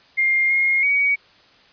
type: tone with pitch steps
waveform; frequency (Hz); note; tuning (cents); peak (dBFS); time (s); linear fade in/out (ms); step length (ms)
sine; 2117 / 2142 / 2255; C7 / C7 / C#7; +20 / +40 / +29; -15; 0.17-1.16; 20; 330
effects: white hiss -52 dBFS RMS until 1.72 s + resampled to 11025 Hz